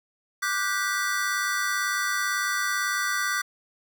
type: chord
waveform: square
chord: G major seventh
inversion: second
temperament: just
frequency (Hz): 1176 / 1470 / 1568 / 1960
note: D6 / F#6 / G6 / B6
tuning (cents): +2 / -12 / 0 / -14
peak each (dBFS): -31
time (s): 0.42-3.42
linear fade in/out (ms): 10
effects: none